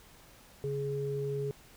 sine tone pair together, 139.56 / 418.2 Hz, C#3 / G#4, +12 / +12 cents, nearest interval octave + perfect fifth, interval 1900 cents, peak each -35 / -33 dBFS, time 0.64-1.51 s, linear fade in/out 0 ms, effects pink hiss -57 dBFS RMS until 1.76 s

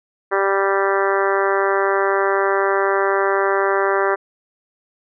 harmonic tone, 196 Hz, G3, in tune, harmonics 2 / 3 / 4 / 5 / 6 / 7 / 8 / 9 / 10, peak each -19 / -23 / -25 / -25 / -24 / -26 / -26 / -28 / -31 dBFS, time 0.31-4.16 s, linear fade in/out 20 ms, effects none

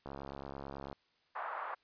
click train, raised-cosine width 1 ms, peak -30 dBFS, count 61, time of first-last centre 0.06-0.928 s, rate 69.1 Hz
white band-pass noise, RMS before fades -41 dBFS, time 1.35-1.75 s, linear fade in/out 10 ms, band 690 to 1300 Hz, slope 24 dB/octave
effects white hiss -73 dBFS RMS until 1.83 s + resampled to 11025 Hz

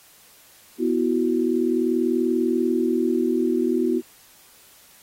sine chord, B suspended fourth, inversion none, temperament equal, 246.9 / 329.6 / 370 Hz, B3 / E4 / F#4, 0 / 0 / 0 cents, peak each -23 dBFS, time 0.78-4.02 s, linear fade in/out 50 ms, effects white hiss -52 dBFS RMS until 5.02 s + AAC 48 kbps

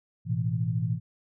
sine chord, A suspended second, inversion none, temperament equal, 110 / 123.47 / 164.81 Hz, A2 / B2 / E3, 0 / 0 / 0 cents, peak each -29 / -29 / -30 dBFS, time 0.25-1 s, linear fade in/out 50 ms, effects none

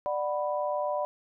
sine chord, B minor, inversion first, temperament just, 592.7 / 740.8 / 987.8 Hz, D5 / F#5 / B5, +16 / +2 / 0 cents, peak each -29 / -34 / -33 dBFS, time 0.06-1.05 s, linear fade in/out 0 ms, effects none

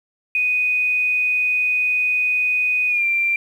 sine tone with pitch glide, 2489 to 2366 Hz, D#7 to D7, 0 to +12 cents, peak -16 dBFS, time 0.35-3.36 s, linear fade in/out 2 ms, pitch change -88 cents, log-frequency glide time 2.88-3.05 s, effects 8-bit

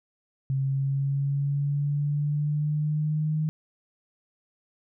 sine linear sweep, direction up, 134.5 to 155.56 Hz, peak -23 dBFS, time 0.5-3.49 s, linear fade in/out 0 ms, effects none

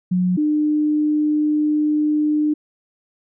sine tone pair in turn, 181.5 / 301.5 Hz, F#3 / D4, -33 / +46 cents, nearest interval major sixth, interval 879 cents, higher second, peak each -15 dBFS, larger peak neither, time 0.11-0.37 / 0.37-2.54 s, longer second, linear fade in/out 10 ms, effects none

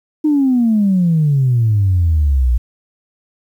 sine exponential sweep, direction down, 311.1 to 57.8 Hz, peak -9 dBFS, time 0.24-2.58 s, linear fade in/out 10 ms, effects tanh soft clip ceiling -6 dBFS + 8-bit

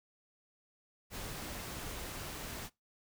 pink noise, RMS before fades -43 dBFS, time 1.1-2.7 s, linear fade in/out 50 ms, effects noise-tail reverb RT60 0.2 s tail -22 dB re dry

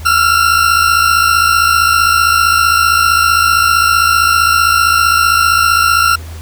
40% pulse tone pair together, 1341.5 / 1396.9 Hz, E6 / F6, +30 / 0 cents, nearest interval minor second, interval 70 cents, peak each -10 dBFS, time 0.05-6.16 s, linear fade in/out 10 ms, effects added 81 Hz sine -25 dBFS peak until 6.41 s + pink hiss -36 dBFS RMS until 6.41 s

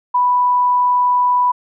sine tone, 987.8 Hz, B5, in tune, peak -11 dBFS, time 0.14-1.52 s, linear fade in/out 10 ms, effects none

